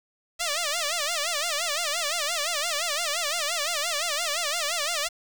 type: tone with vibrato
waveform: 5% pulse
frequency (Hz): 635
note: D#5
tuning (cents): +35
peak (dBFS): -14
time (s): 0.39-5.09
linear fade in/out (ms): 20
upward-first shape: sine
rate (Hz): 5.8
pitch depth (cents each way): 180
effects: 7-bit